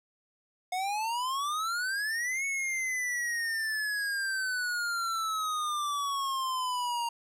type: exponential two-way sweep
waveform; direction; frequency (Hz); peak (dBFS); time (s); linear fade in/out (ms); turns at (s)
square; up then down; 720 to 2217 to 932; -30; 0.72-7.09; 5; 2.45
effects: low-pass 12000 Hz 12 dB/octave + 11-bit